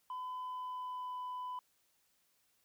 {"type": "tone with pitch glide", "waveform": "sine", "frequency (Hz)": [1009, 1000.3], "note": ["B5", "B5"], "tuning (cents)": [37, 22], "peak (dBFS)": -37, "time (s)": [0.1, 1.59], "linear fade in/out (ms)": 2, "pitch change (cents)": -15, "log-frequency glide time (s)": [0.41, 1.18], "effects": ["tanh soft clip ceiling -38 dBFS", "white hiss -75 dBFS RMS until 2.64 s"]}